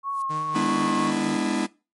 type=noise with exponential growth; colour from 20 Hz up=violet; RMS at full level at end=-38 dBFS; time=0.03-0.22 s; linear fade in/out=2 ms; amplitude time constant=41 ms
type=tone with vibrato; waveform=sine; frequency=1095 Hz; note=C#6; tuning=22 cents flat; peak=-25 dBFS; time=0.03-1.13 s; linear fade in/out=50 ms; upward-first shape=triangle; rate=3 Hz; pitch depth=28 cents each way
type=tone with tremolo; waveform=sawtooth; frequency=154.2 Hz; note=D#3; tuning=15 cents flat; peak=-28 dBFS; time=0.29-1.38 s; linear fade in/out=20 ms; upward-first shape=sine; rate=4.2 Hz; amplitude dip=45%
type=chord; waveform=45% pulse; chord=E dominant seventh; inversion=first; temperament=just; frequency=206 / 247.2 / 296.7 / 329.6 Hz; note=G#3 / B3 / D4 / E4; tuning=-14 / +2 / +18 / 0 cents; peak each=-28 dBFS; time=0.54-1.67 s; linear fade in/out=20 ms
effects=noise-tail reverb RT60 0.3 s tail -22 dB re dry + MP3 48 kbps